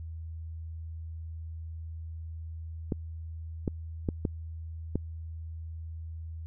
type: clicks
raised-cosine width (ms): 3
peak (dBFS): -15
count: 5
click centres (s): 2.922 / 3.678 / 4.088 / 4.252 / 4.956
effects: added 81 Hz sine -37 dBFS peak until 6.46 s